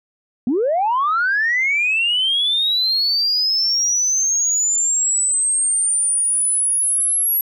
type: linear sweep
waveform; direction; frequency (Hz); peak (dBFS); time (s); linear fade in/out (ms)
sine; up; 221.5 to 11480; -14; 0.47-7.41; 2
effects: tanh soft clip ceiling -11 dBFS